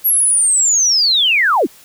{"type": "linear sweep", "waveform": "sine", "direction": "down", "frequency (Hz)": [11700, 184.2], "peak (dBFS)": -10, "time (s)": [0.04, 1.67], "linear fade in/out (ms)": 20, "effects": ["white hiss -44 dBFS RMS until 1.84 s"]}